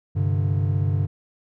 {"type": "chord", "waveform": "triangle", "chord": "G suspended fourth", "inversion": "none", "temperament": "just", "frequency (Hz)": [98, 130.67, 147], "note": ["G2", "C3", "D3"], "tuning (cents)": [0, -2, 2], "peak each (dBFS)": [-19, -25, -23], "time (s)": [0.15, 1.07], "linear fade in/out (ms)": 20, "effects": []}